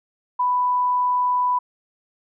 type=tone; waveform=sine; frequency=992 Hz; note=B5; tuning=7 cents sharp; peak=-17 dBFS; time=0.39-1.59 s; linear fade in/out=10 ms; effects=none